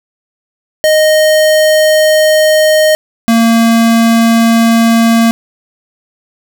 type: tone pair in turn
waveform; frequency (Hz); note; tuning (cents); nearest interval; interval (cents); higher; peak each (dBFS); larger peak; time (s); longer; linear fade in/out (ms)
square; 620 / 229; D#5 / A#3; -6 / -31; octave + perfect fourth; 1725; first; -6; neither; 0.84-2.95 / 3.28-5.31; first; 0
effects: none